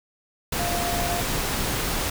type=tone in noise; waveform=sine; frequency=697 Hz; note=F5; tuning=4 cents flat; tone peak=-28 dBFS; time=0.59-1.21 s; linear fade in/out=5 ms; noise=pink; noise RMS=-26 dBFS; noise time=0.52-2.1 s; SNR=-5 dB; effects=none